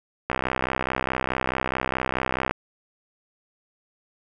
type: click train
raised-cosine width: 0.5 ms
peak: -8 dBFS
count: 144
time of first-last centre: 0.3-2.51 s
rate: 64.7 Hz
effects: none